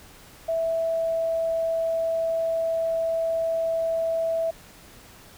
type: tone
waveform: sine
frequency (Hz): 657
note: E5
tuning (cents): -6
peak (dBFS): -22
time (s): 0.48-4.51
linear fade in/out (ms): 10
effects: pink hiss -49 dBFS RMS until 5.37 s